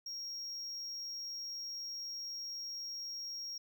triangle tone, 5588 Hz, F8, in tune, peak -39 dBFS, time 0.06-3.58 s, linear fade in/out 5 ms, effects none

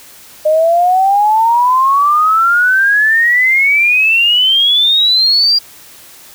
sine exponential sweep, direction up, 608 to 4819 Hz, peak -7 dBFS, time 0.45-5.59 s, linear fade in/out 10 ms, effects white hiss -38 dBFS RMS until 6.34 s

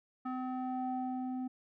square tone with low-pass filter sweep, 255.8 Hz, C4, 39 cents flat, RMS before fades -37 dBFS, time 0.25-1.48 s, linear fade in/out 10 ms, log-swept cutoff 1200 to 530 Hz, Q 3.4, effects none

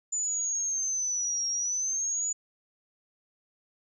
sine linear two-way sweep, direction down then up, 7040 to 5588 to 6950 Hz, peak -27 dBFS, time 0.12-2.33 s, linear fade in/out 10 ms, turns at 1.48 s, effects none

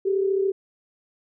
sine tone pair together, 386.9 / 420.9 Hz, G4 / G#4, -23 / +23 cents, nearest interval minor second, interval 146 cents, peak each -20 / -28 dBFS, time 0.05-0.52 s, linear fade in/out 10 ms, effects none

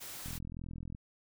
white noise, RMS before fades -45 dBFS, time 0-0.39 s, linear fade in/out 20 ms
click train, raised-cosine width 5 ms, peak -31 dBFS, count 30, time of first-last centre 0.26-0.949 s, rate 42.1 Hz
effects none

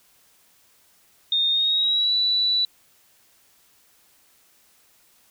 sine tone with pitch glide, 3668 to 3954 Hz, A#7 to B7, -29 to +1 cents, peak -18 dBFS, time 1.32-2.65 s, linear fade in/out 2 ms, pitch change +130 cents, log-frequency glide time 1.5-2.14 s, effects white hiss -59 dBFS RMS until 5.3 s

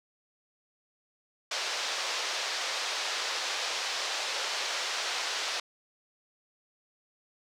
white band-pass noise, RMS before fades -33 dBFS, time 1.51-5.6 s, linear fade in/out 5 ms, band 460 to 5600 Hz, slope 24 dB/octave, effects none

